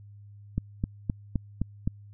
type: click train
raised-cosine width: 5 ms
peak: -14 dBFS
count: 6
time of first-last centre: 0.58-1.875 s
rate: 3.86 Hz
effects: added 102 Hz sine -46 dBFS peak until 2.13 s